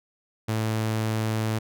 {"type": "tone", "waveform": "sawtooth", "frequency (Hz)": 110, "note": "A2", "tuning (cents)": 0, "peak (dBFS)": -20, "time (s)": [0.48, 1.59], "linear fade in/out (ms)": 10, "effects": []}